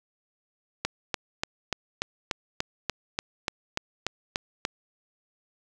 click train, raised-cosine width 0.2 ms, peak -9 dBFS, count 14, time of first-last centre 0.85-4.651 s, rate 3.42 Hz, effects none

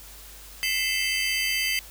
square tone cluster, 2026 / 2122 / 2630 / 3075 / 4727 Hz, B6 / C7 / E7 / G7 / D8, +44 / +24 / -5 / -34 / +10 cents, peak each -31 dBFS, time 0.63-1.79 s, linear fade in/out 0 ms, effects added 50 Hz sine -47 dBFS peak until 1.9 s + white hiss -46 dBFS RMS until 1.9 s

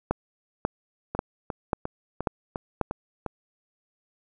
two click trains, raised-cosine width 1 ms, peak -9 / -16 dBFS, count 6 / 7, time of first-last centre 0.11-2.813 / 1.15-3.263 s, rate 1.85 / 2.84 Hz, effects none

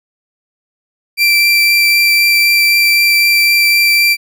30% pulse tone with vibrato, 2349 Hz, D7, in tune, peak -5 dBFS, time 1.17-4.17 s, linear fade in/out 50 ms, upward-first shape triangle, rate 3.9 Hz, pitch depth 9 cents each way, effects none

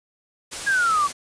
white noise, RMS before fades -31 dBFS, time 0.51-1.13 s, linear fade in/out 20 ms
sine exponential sweep, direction down, 1661.2 to 1120 Hz, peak -17 dBFS, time 0.66-1.08 s, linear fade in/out 20 ms
effects resampled to 22050 Hz

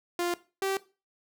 sawtooth tone pair in turn, 349.2 / 387.8 Hz, F4 / G4, 0 / -19 cents, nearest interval major second, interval 181 cents, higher second, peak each -23 dBFS, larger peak neither, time 0.19-0.34 / 0.62-0.77 s, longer neither, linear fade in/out 2 ms, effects noise-tail reverb RT60 0.3 s tail -17 dB re dry

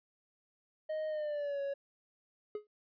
triangle tone with pitch glide, 622.3 to 557.6 Hz, D#5 to C#5, 0 to +10 cents, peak -32 dBFS, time 0.89-1.74 s, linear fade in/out 10 ms, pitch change -190 cents, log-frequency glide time 1.08-1.61 s
triangle tone with exponential decay, 420 Hz, G#4, 19 cents sharp, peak -31 dBFS, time 2.55-2.67 s, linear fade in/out 2 ms, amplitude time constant 24 ms
effects resampled to 11025 Hz

